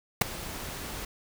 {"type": "noise with ADSR envelope", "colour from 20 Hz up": "pink", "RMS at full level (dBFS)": -17, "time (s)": [0.21, 1.05], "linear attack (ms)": 7, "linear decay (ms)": 8, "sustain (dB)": -21, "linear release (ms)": 4, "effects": []}